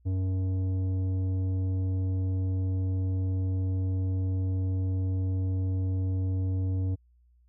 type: tone with tanh clipping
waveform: triangle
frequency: 93.7 Hz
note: F#2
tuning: 22 cents sharp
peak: -27 dBFS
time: 0.05-6.96 s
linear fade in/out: 20 ms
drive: 14 dB
effects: added 60 Hz sine -59 dBFS peak until 7.48 s